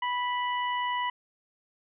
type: harmonic tone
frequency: 985 Hz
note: B5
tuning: 5 cents flat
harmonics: 1 / 2 / 3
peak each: -28 / -34 / -38 dBFS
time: 0.02-1.1 s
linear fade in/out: 5 ms
effects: none